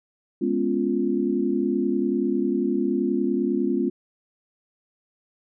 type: chord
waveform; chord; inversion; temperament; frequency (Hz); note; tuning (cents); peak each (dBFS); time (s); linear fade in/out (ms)
sine; C# dominant seventh; second; equal; 207.7 / 246.9 / 277.2 / 349.2; G#3 / B3 / C#4 / E#4; 0 / 0 / 0 / 0; -27 / -26 / -26 / -25; 0.41-3.9; 10
effects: none